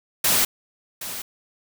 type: noise with echo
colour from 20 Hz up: white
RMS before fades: -19 dBFS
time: 0.24-0.45 s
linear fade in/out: 5 ms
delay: 770 ms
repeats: 1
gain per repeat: -13 dB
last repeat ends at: 1.22 s
effects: none